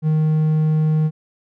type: tone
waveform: triangle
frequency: 155.56 Hz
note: D#3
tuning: in tune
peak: -12 dBFS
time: 0.02-1.11 s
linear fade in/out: 50 ms
effects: none